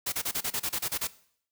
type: noise bursts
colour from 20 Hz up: white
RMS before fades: -30 dBFS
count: 11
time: 0.06-1.074 s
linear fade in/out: 10 ms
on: 64 ms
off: 31 ms
effects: noise-tail reverb RT60 0.6 s tail -18 dB re dry

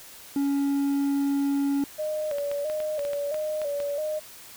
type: tone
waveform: triangle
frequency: 280 Hz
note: C#4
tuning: 18 cents sharp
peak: -20 dBFS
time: 0.36-1.84 s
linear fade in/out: 2 ms
type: tone with vibrato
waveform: sine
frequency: 593 Hz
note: D5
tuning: 17 cents sharp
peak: -26 dBFS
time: 1.98-4.2 s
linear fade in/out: 20 ms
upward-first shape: square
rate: 1.5 Hz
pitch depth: 60 cents each way
type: clicks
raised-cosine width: 0.3 ms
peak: -23 dBFS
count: 11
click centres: 2.313 / 2.384 / 2.515 / 2.699 / 2.803 / 2.993 / 3.051 / 3.133 / 3.344 / 3.617 / 3.802 s
effects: white hiss -46 dBFS RMS until 4.56 s

